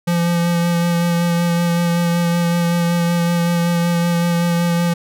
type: tone with vibrato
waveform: square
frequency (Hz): 171.6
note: F3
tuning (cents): -30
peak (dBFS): -15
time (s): 0.07-4.94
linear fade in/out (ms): 10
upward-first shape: sine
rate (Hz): 5.3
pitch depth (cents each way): 15
effects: none